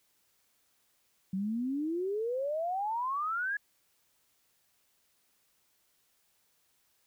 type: exponential sweep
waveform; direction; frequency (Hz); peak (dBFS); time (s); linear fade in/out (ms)
sine; up; 184.4 to 1700; -30; 1.33-3.57; 5
effects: white hiss -72 dBFS RMS until 7.06 s